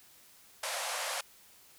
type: band-pass noise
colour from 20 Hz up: pink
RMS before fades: -36 dBFS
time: 0.63-1.21 s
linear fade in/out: 5 ms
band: 510 to 12000 Hz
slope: 96 dB/octave
effects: white hiss -59 dBFS RMS until 1.78 s